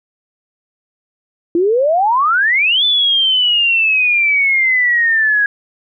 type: exponential two-way sweep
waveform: sine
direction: up then down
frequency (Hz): 329.2 to 3526 to 1644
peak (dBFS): -10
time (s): 1.55-5.46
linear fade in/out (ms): 2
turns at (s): 2.84
effects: none